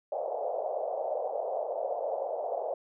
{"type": "band-pass noise", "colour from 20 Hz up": "white", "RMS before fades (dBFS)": -33, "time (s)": [0.12, 2.74], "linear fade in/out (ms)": 5, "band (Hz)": [500, 720], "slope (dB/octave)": 48, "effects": []}